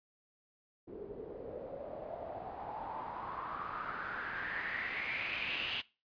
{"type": "noise with low-pass filter sweep", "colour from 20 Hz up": "white", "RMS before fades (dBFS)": -41, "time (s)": [0.87, 5.82], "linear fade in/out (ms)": 20, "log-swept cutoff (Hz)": [380, 3000], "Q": 6, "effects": ["noise-tail reverb RT60 0.3 s tail -21 dB re dry", "resampled to 11025 Hz"]}